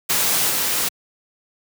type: noise with level steps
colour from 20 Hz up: white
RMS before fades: -19 / -21 dBFS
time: 0.09-0.89 s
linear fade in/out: 10 ms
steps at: 0.49 s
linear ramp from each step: 10 ms
effects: high-pass 100 Hz 12 dB/octave